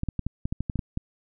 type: clicks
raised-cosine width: 5 ms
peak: -15 dBFS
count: 11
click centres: 0.034 / 0.087 / 0.193 / 0.266 / 0.455 / 0.525 / 0.606 / 0.698 / 0.757 / 0.792 / 0.974 s
effects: none